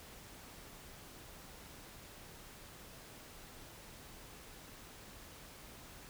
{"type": "silence", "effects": ["pink hiss -54 dBFS RMS until 6.09 s"]}